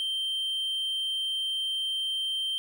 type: tone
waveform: triangle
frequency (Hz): 3136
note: G7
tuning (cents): 0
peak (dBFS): -26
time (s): 0-2.58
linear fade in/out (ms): 0
effects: none